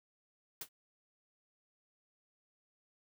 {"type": "noise with exponential decay", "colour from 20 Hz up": "white", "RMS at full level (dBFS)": -36, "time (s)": [0.61, 0.69], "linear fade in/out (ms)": 5, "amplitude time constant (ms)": 17, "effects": []}